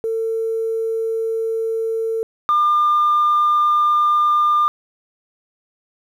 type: tone pair in turn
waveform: sine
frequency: 450 / 1201.4 Hz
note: A4 / D6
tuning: +39 / +39 cents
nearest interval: octave + perfect fourth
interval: 1700 cents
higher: second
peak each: -18 / -11 dBFS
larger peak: second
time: 0.04-2.23 / 2.49-4.68 s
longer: neither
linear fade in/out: 0 ms
effects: tanh soft clip ceiling -10 dBFS + 8-bit